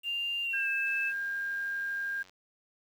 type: tone with pitch glide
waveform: sine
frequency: 2794 to 2622 Hz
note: F7 to E7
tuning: 0 to -10 cents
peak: -30 dBFS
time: 0.03-1.13 s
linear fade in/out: 50 ms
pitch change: -110 cents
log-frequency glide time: 0.43-0.68 s
type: tone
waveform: sine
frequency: 1606 Hz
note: G6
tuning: 41 cents sharp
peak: -31 dBFS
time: 0.53-2.23 s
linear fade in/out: 10 ms
type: click train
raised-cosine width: 0.2 ms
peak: -38 dBFS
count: 133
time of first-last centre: 0.87-2.295 s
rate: 92.6 Hz
effects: 9-bit